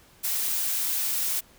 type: noise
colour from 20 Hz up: blue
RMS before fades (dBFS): -27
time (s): 0.23-1.41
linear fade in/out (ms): 20
effects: pink hiss -56 dBFS RMS until 1.58 s